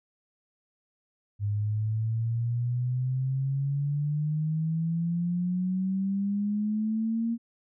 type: exponential sweep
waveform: sine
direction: up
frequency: 101.6 to 233.4 Hz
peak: -25 dBFS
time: 1.39-7.38 s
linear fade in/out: 50 ms
effects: none